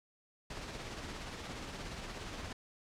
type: noise with tremolo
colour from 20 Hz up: pink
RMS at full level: -42 dBFS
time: 0.5-2.53 s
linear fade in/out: 5 ms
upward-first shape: sine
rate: 17 Hz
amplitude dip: 35%
effects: low-pass 6000 Hz 12 dB/octave